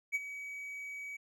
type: tone with ADSR envelope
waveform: triangle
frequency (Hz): 2271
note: C#7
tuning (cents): +41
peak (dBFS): -26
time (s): 0.12-1.17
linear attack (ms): 31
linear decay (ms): 30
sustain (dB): -13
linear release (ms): 10
effects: none